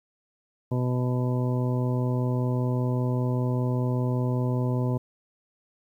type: harmonic tone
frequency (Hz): 125.1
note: B2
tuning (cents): +23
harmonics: 1 / 2 / 3 / 4 / 5 / 7 / 8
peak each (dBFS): -24 / -30 / -34 / -36 / -38 / -41 / -42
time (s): 0.71-4.98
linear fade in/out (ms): 10
effects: 10-bit